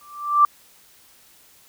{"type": "tone with exponential growth", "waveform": "sine", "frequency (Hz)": 1174.7, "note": "D6", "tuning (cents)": 0, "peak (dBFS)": -8, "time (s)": [0.01, 0.45], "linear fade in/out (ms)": 2, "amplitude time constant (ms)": 94, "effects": ["white hiss -53 dBFS RMS until 1.68 s"]}